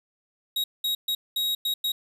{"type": "tone bursts at uneven times", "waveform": "45% pulse", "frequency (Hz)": 3800, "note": "A#7", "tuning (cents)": 33, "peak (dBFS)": -24, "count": 6, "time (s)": [[0.56, 0.64], [0.84, 0.95], [1.08, 1.15], [1.36, 1.55], [1.65, 1.74], [1.84, 1.92]], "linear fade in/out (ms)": 5, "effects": []}